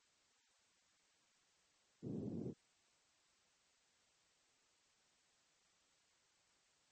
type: band-pass noise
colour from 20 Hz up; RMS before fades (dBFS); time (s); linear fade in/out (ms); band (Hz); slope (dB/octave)
white; -45; 2.02-2.54; 50; 110 to 330; 24
effects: white hiss -75 dBFS RMS until 6.91 s + MP3 32 kbps